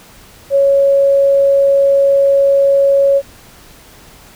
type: tone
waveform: sine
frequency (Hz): 554.4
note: C#5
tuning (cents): 0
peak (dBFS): -7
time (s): 0.5-3.22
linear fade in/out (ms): 50
effects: pink hiss -41 dBFS RMS until 4.35 s